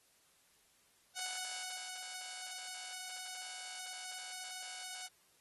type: tone with ADSR envelope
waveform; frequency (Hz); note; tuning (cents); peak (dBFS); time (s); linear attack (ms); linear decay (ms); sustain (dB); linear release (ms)
5% pulse; 740; F#5; 0; -28; 1.15-5.09; 41; 720; -6; 32
effects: white hiss -70 dBFS RMS until 5.4 s + AAC 32 kbps